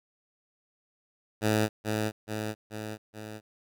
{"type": "tone with echo", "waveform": "10% pulse", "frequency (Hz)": 107.7, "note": "A2", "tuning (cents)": -37, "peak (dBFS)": -15, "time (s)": [1.41, 1.69], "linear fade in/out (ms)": 50, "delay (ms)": 430, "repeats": 4, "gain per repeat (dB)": -4, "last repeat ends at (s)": 3.41, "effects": []}